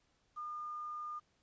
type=tone with quantisation; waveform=sine; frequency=1213 Hz; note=D#6; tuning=44 cents flat; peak=-40 dBFS; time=0.36-1.2 s; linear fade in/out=20 ms; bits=11; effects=pink hiss -75 dBFS RMS until 1.42 s + resampled to 16000 Hz